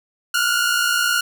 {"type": "tone pair together", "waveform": "sawtooth", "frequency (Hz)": [1396.9, 1456.6], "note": ["F6", "F#6"], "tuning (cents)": [0, -28], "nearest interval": "minor second", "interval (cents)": 72, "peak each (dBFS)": -16, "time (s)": [0.34, 1.21], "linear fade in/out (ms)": 5, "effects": []}